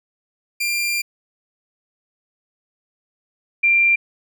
sawtooth / sine tone pair in turn, 2385 / 2374 Hz, D7 / D7, +26 / +18 cents, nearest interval unison, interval 8 cents, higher first, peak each -16 / -12 dBFS, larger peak second, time 0.6-1.02 / 3.63-3.96 s, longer first, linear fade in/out 10 ms, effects none

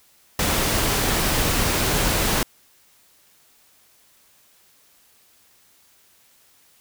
pink noise, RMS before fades -21 dBFS, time 0.39-2.43 s, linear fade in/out 2 ms, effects white hiss -57 dBFS RMS until 6.8 s

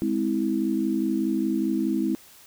sine chord, Ab augmented, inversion none, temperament just, 207.7 / 259.6 / 324.5 Hz, Ab3 / C4 / E4, 0 / -13 / -27 cents, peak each -27 / -27 / -25 dBFS, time 0.02-2.15 s, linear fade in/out 0 ms, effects white hiss -51 dBFS RMS until 2.46 s

